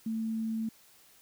sine tone, 222.8 Hz, A3, 22 cents sharp, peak -30 dBFS, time 0.06-0.69 s, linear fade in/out 5 ms, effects white hiss -60 dBFS RMS until 1.21 s

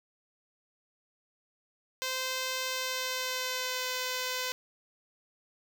5% pulse tone with pitch glide, 517 to 507.8 Hz, C5 to B4, -21 to +48 cents, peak -20 dBFS, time 2.02-4.52 s, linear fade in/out 0 ms, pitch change -31 cents, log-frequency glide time 2.67-3.86 s, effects none

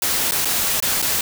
white noise with dropouts, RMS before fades -20 dBFS, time 0.02-1.21 s, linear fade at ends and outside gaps 2 ms, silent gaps 0.311-0.319 / 0.448-0.454 / 0.802-0.824 / 1.018-1.024 s, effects none

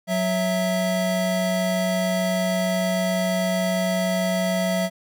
square tone pair together, 184.26 / 659.3 Hz, F#3 / E5, -7 / 0 cents, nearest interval octave + minor seventh, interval 2207 cents, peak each -24 dBFS, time 0.07-4.9 s, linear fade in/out 50 ms, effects none

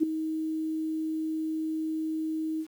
sine tone with ADSR envelope, 316.1 Hz, D#4, 27 cents sharp, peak -17 dBFS, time 0-2.67 s, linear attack 31 ms, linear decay 6 ms, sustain -11 dB, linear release 69 ms, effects 9-bit

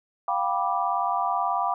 sine chord, G dominant seventh, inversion third, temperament just, 705.6 / 784 / 980 / 1176 Hz, F5 / G5 / B5 / D6, +18 / 0 / -14 / +2 cents, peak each -28 dBFS, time 0.28-1.74 s, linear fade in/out 2 ms, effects none

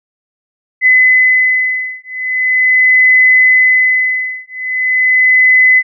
sine beating tone pair, 2020 / 2020.41 Hz, B6 / B6, +39 / +39 cents, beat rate 0.41 Hz, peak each -10 dBFS, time 0.81-5.83 s, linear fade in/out 50 ms, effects none

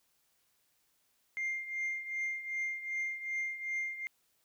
sine tone with tremolo, 2107 Hz, C7, 12 cents sharp, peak -29 dBFS, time 1.37-4.07 s, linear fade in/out 0 ms, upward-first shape triangle, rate 2.6 Hz, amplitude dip 80%, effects tanh soft clip ceiling -30 dBFS + white hiss -74 dBFS RMS until 4.44 s

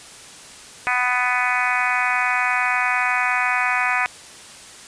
harmonic tone, 248.6 Hz, B3, 12 cents sharp, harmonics 3 / 4 / 5 / 6 / 7 / 8 / 9 / 10, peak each -26 / -26 / -26 / -26 / -26 / -26 / -26 / -26 dBFS, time 0.87-4.06 s, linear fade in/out 0 ms, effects white hiss -41 dBFS RMS until 4.87 s + resampled to 22050 Hz

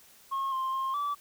sine tone with pitch steps, 1082 / 1053 / 1064 / 1155 Hz, C#6 / C6 / C6 / D6, -42 / +11 / +29 / -29 cents, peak -26 dBFS, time 0.31-1.15 s, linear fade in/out 20 ms, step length 210 ms, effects tanh soft clip ceiling -27 dBFS + white hiss -57 dBFS RMS until 1.2 s

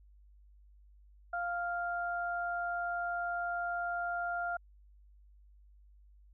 sine tone pair together, 698.5 / 1397 Hz, F5 / F6, 0 / 0 cents, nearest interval octave, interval 1200 cents, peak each -35 / -36 dBFS, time 1.33-4.57 s, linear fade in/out 5 ms, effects added 50 Hz sine -57 dBFS peak until 6.33 s

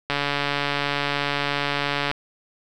click train, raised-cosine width 0.3 ms, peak -7 dBFS, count 289, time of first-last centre 0.1-2.114 s, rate 143 Hz, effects none

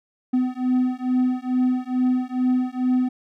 triangle beating tone pair, 252 / 254.3 Hz, B3 / C4, +35 / -49 cents, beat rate 2.3 Hz, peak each -20 dBFS, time 0.33-3.09 s, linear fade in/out 10 ms, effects none

